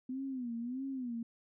sine tone with vibrato, 250.6 Hz, B3, 25 cents sharp, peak -36 dBFS, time 0.09-1.23 s, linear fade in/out 5 ms, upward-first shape sine, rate 1.6 Hz, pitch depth 140 cents each way, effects none

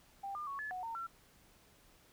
sine tone with pitch steps, 791 / 1203 / 1111 / 1720 / 736 / 913 / 1354 Hz, G5 / D6 / C#6 / A6 / F#5 / A#5 / E6, +15 / +41 / +4 / -40 / -9 / -36 / +46 cents, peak -39 dBFS, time 0.23-1.07 s, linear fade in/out 10 ms, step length 120 ms, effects pink hiss -65 dBFS RMS until 2.12 s

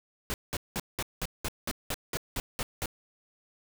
pink noise bursts, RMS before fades -32 dBFS, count 12, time 0.3-2.858 s, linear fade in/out 0 ms, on 39 ms, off 190 ms, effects none

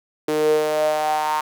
sawtooth tone with high-pass filter sweep, 153.1 Hz, D#3, 28 cents flat, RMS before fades -20 dBFS, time 0.28-1.41 s, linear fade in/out 5 ms, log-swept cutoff 380 to 980 Hz, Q 8, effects none

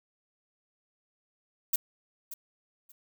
violet noise with echo, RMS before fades -26 dBFS, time 1.73-1.76 s, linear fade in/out 5 ms, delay 580 ms, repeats 2, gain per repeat -14 dB, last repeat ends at 2.92 s, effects none

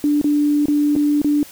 sine tone with dropouts, 293.7 Hz, D4, in tune, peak -13 dBFS, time 0.04-1.43 s, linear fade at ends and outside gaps 1 ms, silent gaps 0.214-0.243 / 0.657-0.683 / 0.954-0.962 / 1.217-1.245 s, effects white hiss -41 dBFS RMS until 1.51 s

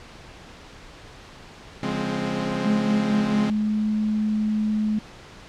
sawtooth chord, Db major seventh, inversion none, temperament equal with one note detuned, 141.26 / 174.61 / 207.7 / 261.6 Hz, Db3 / F3 / Ab3 / C4, +33 / 0 / 0 / 0 cents, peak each -29 / -28 / -24 / -25 dBFS, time 1.83-3.5 s, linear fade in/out 2 ms
sine tone with pitch glide, 212.2 to 214 Hz, G#3 to A3, +38 to -48 cents, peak -20 dBFS, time 2.65-4.99 s, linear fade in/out 5 ms, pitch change +14 cents, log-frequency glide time 3.48-3.91 s
effects pink hiss -44 dBFS RMS until 5.48 s + low-pass 5000 Hz 12 dB/octave

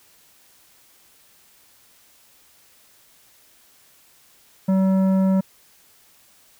triangle tone with tanh clipping, 190.5 Hz, G3, 49 cents flat, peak -17 dBFS, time 4.68-5.41 s, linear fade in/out 10 ms, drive 15 dB, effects white hiss -55 dBFS RMS until 6.59 s

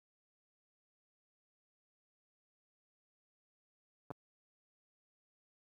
clicks, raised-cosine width 1 ms, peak -29 dBFS, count 2, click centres 4.105 / 4.112 s, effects high-pass 80 Hz 12 dB/octave + 11-bit

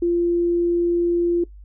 sine tone, 345.1 Hz, F4, 21 cents flat, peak -16 dBFS, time 0.02-1.44 s, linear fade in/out 5 ms, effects noise-tail reverb RT60 0.1 s tail -19 dB re dry + added 50 Hz sine -39 dBFS peak until 1.64 s

